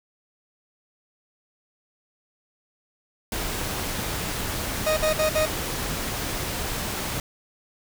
pink noise, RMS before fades -29 dBFS, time 3.32-7.2 s, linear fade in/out 2 ms
40% pulse tone bursts, 622.3 Hz, D#5, in tune, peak -19 dBFS, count 4, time 4.86-5.459 s, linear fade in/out 10 ms, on 110 ms, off 53 ms
effects none

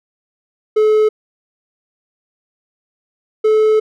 triangle tone pair in turn, 430 / 433 Hz, A4 / A4, -40 / -28 cents, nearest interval unison, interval 12 cents, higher second, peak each -7 dBFS, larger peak neither, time 0.76-1.09 / 3.44-3.8 s, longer second, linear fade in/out 10 ms, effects none

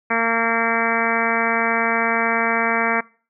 harmonic tone, 229.1 Hz, A#3, 30 cents flat, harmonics 1 / 2 / 3 / 4 / 5 / 6 / 7 / 8 / 9 / 10, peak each -26 / -26 / -26 / -26 / -26 / -26 / -26 / -26 / -26 / -26 dBFS, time 0.1-3.01 s, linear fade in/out 10 ms, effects noise-tail reverb RT60 0.4 s tail -23 dB re dry

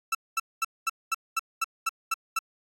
30% pulse tone bursts, 1327 Hz, E6, 11 cents sharp, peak -21 dBFS, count 10, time 0.12-2.39 s, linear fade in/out 5 ms, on 29 ms, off 220 ms, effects AAC 48 kbps

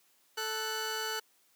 15% pulse tone pair together, 440 / 1489.4 Hz, A4 / F#6, 0 / +11 cents, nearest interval octave + major sixth, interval 2111 cents, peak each -30 / -29 dBFS, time 0.37-1.2 s, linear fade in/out 10 ms, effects white hiss -68 dBFS RMS until 1.55 s + high-pass 200 Hz 12 dB/octave

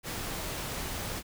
pink noise, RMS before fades -36 dBFS, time 0.03-1.23 s, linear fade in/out 50 ms, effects none

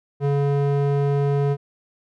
square tone with band-pass filter, 141.6 Hz, C#3, 37 cents sharp, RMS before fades -20 dBFS, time 0.2-1.57 s, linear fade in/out 50 ms, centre 320 Hz, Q 1.1, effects none

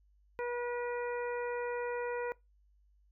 harmonic tone, 483.6 Hz, B4, 36 cents flat, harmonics 1 / 2 / 3 / 4 / 5, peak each -35 / -41 / -45 / -47 / -49 dBFS, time 0.39-2.32 s, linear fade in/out 0 ms, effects noise-tail reverb RT60 0.2 s tail -22 dB re dry + added 50 Hz sine -64 dBFS peak until 3.11 s

